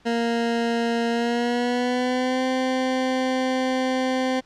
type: tone with pitch glide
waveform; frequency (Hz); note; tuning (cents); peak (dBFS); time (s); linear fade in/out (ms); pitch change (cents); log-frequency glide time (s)
20% pulse; 233.1 to 258.6; A#3 to C4; 0 to -20; -16; 0.05-4.41; 20; +180; 1.1-2.44
effects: pink hiss -57 dBFS RMS until 4.45 s + low-pass 5000 Hz 12 dB/octave